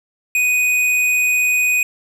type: tone with hard clipping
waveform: sine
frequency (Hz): 2489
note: D#7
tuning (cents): 0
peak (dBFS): -15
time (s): 0.35-1.83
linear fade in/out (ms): 2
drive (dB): 11
effects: none